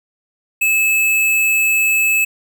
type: tone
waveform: square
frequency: 2603 Hz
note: E7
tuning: 22 cents flat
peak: -13 dBFS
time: 0.61-2.25 s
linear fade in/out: 10 ms
effects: none